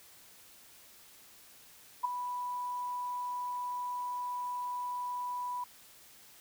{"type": "tone with ADSR envelope", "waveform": "sine", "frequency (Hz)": 986, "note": "B5", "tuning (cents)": -3, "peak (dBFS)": -24, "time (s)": [2.03, 5.64], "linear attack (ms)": 19, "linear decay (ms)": 8, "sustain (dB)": -10, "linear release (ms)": 4, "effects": ["white hiss -57 dBFS RMS until 6.4 s"]}